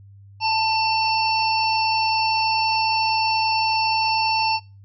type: harmonic tone with a mistuned harmonic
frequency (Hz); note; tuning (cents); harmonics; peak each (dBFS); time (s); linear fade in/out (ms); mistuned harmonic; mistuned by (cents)
897; A5; +33; 1 / 3 / 5 / 6; -20 / -25 / -27 / -28; 0.4-4.6; 50; 1; -22
effects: noise-tail reverb RT60 0.3 s tail -24 dB re dry + added 99 Hz sine -43 dBFS peak until 4.84 s